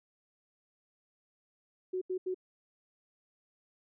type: tone bursts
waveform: sine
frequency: 370 Hz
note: F#4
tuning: in tune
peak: -31 dBFS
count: 3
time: 1.93-2.345 s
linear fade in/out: 10 ms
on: 85 ms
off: 80 ms
effects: none